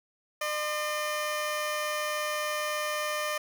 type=tone pair together; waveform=15% pulse; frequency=603.9 / 1038 Hz; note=D5 / C6; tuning=+48 / -14 cents; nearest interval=major sixth; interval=938 cents; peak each=-23 / -33 dBFS; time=0.41-3.38 s; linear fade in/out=5 ms; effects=none